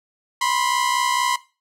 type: tone pair together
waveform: sawtooth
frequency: 982.1 / 1046.5 Hz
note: B5 / C6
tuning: -10 / 0 cents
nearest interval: minor second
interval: 110 cents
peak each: -18 dBFS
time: 0.41-1.36 s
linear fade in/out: 5 ms
effects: noise-tail reverb RT60 0.3 s tail -17 dB re dry + low-pass 11000 Hz 12 dB/octave